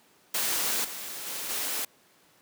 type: noise with level steps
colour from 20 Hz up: white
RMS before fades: -28 / -38 / -35 / -31 dBFS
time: 0.34-1.85 s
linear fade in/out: 5 ms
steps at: 0.84 / 1.26 / 1.49 s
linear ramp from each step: 10 ms
effects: pink hiss -61 dBFS RMS until 2.41 s + high-pass 200 Hz 12 dB/octave